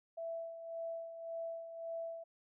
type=tone with tremolo; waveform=sine; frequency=663 Hz; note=E5; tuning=10 cents sharp; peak=-38 dBFS; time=0.17-2.24 s; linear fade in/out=10 ms; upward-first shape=sine; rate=1.8 Hz; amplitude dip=60%; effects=none